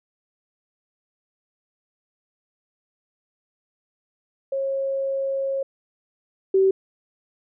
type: tone pair in turn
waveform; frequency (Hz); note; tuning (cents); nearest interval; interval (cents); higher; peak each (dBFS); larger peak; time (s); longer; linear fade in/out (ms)
sine; 543 / 384; C#5 / G4; -36 / -36; tritone; 600; first; -22 / -14; second; 4.52-5.63 / 6.54-6.71; first; 5
effects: none